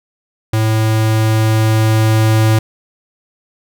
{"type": "tone with level ramp", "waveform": "square", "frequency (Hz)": 110, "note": "A2", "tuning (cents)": 0, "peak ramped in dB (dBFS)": [-12, -9], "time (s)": [0.53, 2.59], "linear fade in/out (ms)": 5, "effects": []}